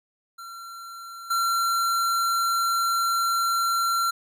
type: tone with level steps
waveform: square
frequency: 1365 Hz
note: F6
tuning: 40 cents flat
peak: -38 / -22 dBFS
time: 0.38-4.11 s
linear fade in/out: 10 ms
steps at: 1.3 s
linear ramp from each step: 10 ms
effects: none